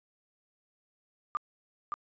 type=tone with echo; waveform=sine; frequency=1196 Hz; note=D6; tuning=31 cents sharp; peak=-27 dBFS; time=1.35-1.37 s; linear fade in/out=0 ms; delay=570 ms; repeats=1; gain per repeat=-4 dB; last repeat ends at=1.94 s; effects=resampled to 16000 Hz